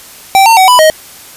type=tone with pitch steps; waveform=square; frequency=777 / 907 / 755 / 993 / 627 Hz; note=G5 / A#5 / F#5 / B5 / D#5; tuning=-16 / -48 / +35 / +9 / +13 cents; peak=-3 dBFS; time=0.35-0.9 s; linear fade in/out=0 ms; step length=110 ms; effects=white hiss -33 dBFS RMS until 1.36 s + resampled to 32000 Hz